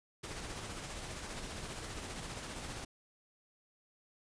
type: noise with tremolo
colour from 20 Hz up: pink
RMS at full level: -42 dBFS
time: 0.23-2.85 s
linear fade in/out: 10 ms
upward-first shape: sine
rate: 15 Hz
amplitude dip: 35%
effects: resampled to 22050 Hz